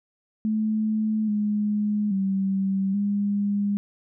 sine tone with pitch steps, 216.6 / 209 / 193.5 / 202.9 Hz, A3 / G#3 / G3 / G#3, -27 / +11 / -22 / -40 cents, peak -21 dBFS, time 0.45-3.77 s, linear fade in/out 0 ms, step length 830 ms, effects none

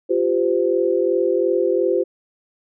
sine chord, F suspended second, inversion none, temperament equal with one note detuned, 349.2 / 392 / 513.1 Hz, F4 / G4 / C5, 0 / 0 / -34 cents, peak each -20 dBFS, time 0.09-2.04 s, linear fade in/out 20 ms, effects none

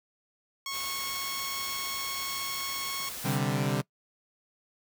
10% pulse tone, 1097 Hz, C#6, 18 cents flat, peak -25 dBFS, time 0.66-3.09 s, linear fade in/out 2 ms
white noise, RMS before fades -39 dBFS, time 0.7-3.4 s, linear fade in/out 50 ms
sawtooth chord, C suspended second, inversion none, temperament equal, 130.81 / 146.83 / 196 Hz, C3 / D3 / G3, 0 / 0 / 0 cents, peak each -26 / -26 / -28 dBFS, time 3.24-3.82 s, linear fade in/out 20 ms
effects noise-tail reverb RT60 0.1 s tail -22 dB re dry

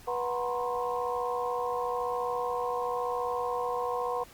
sine tone cluster, 488.7 / 735 / 936 / 1010 / 1071 Hz, B4 / F#5 / A#5 / B5 / C6, -18 / -12 / +7 / +39 / +40 cents, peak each -32 / -35 / -37 / -38 / -36 dBFS, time 0.07-4.24 s, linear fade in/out 10 ms, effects pink hiss -53 dBFS RMS until 4.33 s + Opus 48 kbps

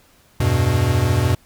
square chord, E minor, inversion none, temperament equal with one note detuned, 83.94 / 98 / 123.47 Hz, E2 / G2 / B2, +32 / 0 / 0 cents, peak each -22 / -20 / -19 dBFS, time 0.4-1.35 s, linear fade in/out 5 ms, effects pink hiss -54 dBFS RMS until 1.45 s

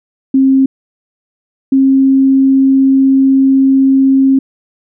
sine tone pair in turn, 267.2 / 268.4 Hz, C4 / C4, +36 / +44 cents, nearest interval unison, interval 8 cents, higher second, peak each -5 dBFS, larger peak neither, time 0.34-0.66 / 1.72-4.39 s, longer second, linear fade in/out 5 ms, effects none

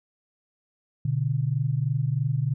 sine tone pair together, 122.18 / 145.3 Hz, B2 / D3, -18 / -18 cents, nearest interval minor third, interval 300 cents, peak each -25 / -25 dBFS, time 1.05-2.54 s, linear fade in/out 5 ms, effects none

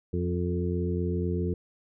harmonic tone with a mistuned harmonic, 88 Hz, F2, 14 cents sharp, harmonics 1 / 2 / 3 / 4 / 5, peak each -29 / -31 / -37 / -33 / -35 dBFS, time 0.13-1.54 s, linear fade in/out 5 ms, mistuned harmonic 4, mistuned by +17 cents, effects none

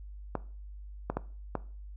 clicks, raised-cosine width 1 ms, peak -16 dBFS, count 4, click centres 0.353 / 1.1 / 1.17 / 1.553 s, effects noise-tail reverb RT60 0.4 s tail -18 dB re dry + added 50 Hz sine -42 dBFS peak until 1.96 s

